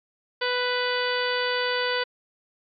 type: harmonic tone with a mistuned harmonic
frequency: 495.3 Hz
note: B4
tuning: 5 cents sharp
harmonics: 1 / 2 / 3 / 4 / 5 / 6 / 7 / 8 / 9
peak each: -27 / -31 / -29 / -32 / -37 / -33 / -35 / -39 / -34 dBFS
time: 0.41-2.04 s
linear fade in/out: 10 ms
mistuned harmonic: 9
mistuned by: +54 cents
effects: MP3 96 kbps